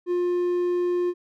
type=tone; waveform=triangle; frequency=354.2 Hz; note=F4; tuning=24 cents sharp; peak=-19 dBFS; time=0.06-1.14 s; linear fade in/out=50 ms; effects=none